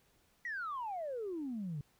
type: exponential sweep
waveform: sine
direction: down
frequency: 1975.5 to 138.59 Hz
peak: -36 dBFS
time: 0.45-1.81 s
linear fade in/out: 2 ms
effects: tanh soft clip ceiling -33 dBFS + pink hiss -71 dBFS RMS until 1.99 s